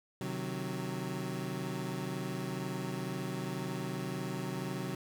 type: chord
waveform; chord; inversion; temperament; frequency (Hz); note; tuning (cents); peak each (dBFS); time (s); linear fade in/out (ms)
25% pulse; C diminished; none; equal with one note detuned; 130.81 / 152.8 / 185; C3 / Eb3 / Gb3; 0 / -31 / 0; -36 / -38 / -35; 0.21-4.95; 2
effects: none